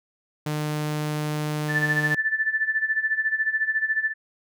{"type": "tone", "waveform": "sawtooth", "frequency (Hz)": 151.1, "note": "D3", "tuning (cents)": 50, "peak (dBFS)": -21, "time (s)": [0.46, 2.15], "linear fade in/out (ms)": 5}
{"type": "tone with tremolo", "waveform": "sine", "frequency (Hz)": 1758, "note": "A6", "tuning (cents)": -2, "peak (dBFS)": -18, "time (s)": [1.68, 4.14], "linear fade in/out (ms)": 50, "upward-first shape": "sine", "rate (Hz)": 14, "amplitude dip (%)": 80}
{"effects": []}